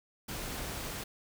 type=noise; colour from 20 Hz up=pink; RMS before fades=-39 dBFS; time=0.28-1.04 s; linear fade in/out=10 ms; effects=none